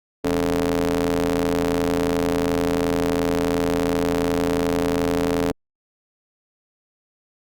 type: ring-modulated tone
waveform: sawtooth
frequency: 82.8 Hz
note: E2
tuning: 8 cents sharp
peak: -12 dBFS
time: 0.24-5.52 s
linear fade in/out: 10 ms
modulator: 357 Hz
effects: Opus 48 kbps